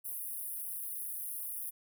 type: high-pass noise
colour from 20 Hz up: pink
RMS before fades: -40 dBFS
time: 0.04-1.71 s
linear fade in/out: 20 ms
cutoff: 9700 Hz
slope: 96 dB/octave
effects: none